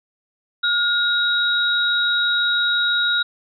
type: tone pair together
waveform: sine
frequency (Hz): 1426 / 3810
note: F6 / A#7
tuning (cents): +36 / +37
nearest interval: octave + perfect fourth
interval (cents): 1701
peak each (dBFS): -19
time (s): 0.63-3.23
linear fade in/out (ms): 10
effects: none